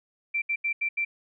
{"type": "tone bursts at uneven times", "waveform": "sine", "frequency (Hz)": 2349, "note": "D7", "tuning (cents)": 0, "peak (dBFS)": -24, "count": 5, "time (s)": [[0.34, 0.42], [0.49, 0.56], [0.64, 0.73], [0.81, 0.89], [0.97, 1.05]], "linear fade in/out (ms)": 10, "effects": []}